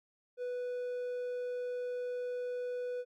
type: tone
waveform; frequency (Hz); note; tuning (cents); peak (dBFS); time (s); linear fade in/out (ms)
triangle; 493.9; B4; 0; -33; 0.37-3.05; 50
effects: none